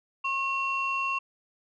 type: tone pair together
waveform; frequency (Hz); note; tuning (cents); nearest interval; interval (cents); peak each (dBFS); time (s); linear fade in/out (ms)
sine; 1083 / 2729; C#6 / F7; -41 / -41; octave + major third; 1600; -28; 0.24-1.19; 10
effects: tanh soft clip ceiling -20 dBFS